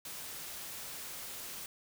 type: noise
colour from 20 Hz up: white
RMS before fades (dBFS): -44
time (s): 0.05-1.66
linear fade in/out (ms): 2
effects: none